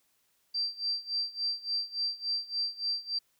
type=tone with tremolo; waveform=sine; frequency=4699 Hz; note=D8; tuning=in tune; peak=-27 dBFS; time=0.54-3.19 s; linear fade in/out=10 ms; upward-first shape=sine; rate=3.5 Hz; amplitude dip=90%; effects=white hiss -72 dBFS RMS until 3.39 s